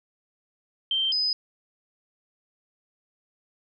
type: tone pair in turn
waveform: sine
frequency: 3136 / 5016 Hz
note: G7 / D#8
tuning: 0 / +13 cents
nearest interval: minor sixth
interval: 813 cents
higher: second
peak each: -22 dBFS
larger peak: neither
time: 0.91-1.12 / 1.12-1.33 s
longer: neither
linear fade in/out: 2 ms
effects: none